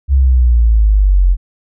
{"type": "exponential sweep", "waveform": "sine", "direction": "down", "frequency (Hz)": [69.3, 43.65], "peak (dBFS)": -6, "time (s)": [0.08, 1.37], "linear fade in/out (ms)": 50, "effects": []}